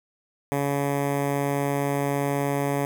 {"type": "tone with notch filter", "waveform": "10% pulse", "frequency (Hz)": 141.3, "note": "C#3", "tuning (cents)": 34, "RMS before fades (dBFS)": -25, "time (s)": [0.52, 2.85], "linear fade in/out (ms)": 0, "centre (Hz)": 4200, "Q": 0.65, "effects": []}